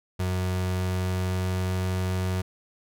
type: tone with pitch glide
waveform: 35% pulse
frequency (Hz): 91.9 to 92.49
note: F#2 to F#2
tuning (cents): -11 to 0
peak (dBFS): -23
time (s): 0.19-2.42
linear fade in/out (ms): 10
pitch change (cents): +11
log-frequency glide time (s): 0.67-1.78
effects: none